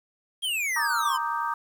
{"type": "exponential sweep", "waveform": "square", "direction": "down", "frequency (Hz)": [3285, 987.8], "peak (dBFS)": -26, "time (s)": [0.42, 1.18], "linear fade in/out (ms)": 20}
{"type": "chord", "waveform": "sine", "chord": "Eb major seventh", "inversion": "second", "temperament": "equal", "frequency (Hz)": [932.3, 1174.7, 1244.5, 1568], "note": ["Bb5", "D6", "Eb6", "G6"], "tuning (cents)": [0, 0, 0, 0], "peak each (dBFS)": [-29, -31, -32, -34], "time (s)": [0.76, 1.54], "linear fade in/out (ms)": 5}
{"effects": ["9-bit"]}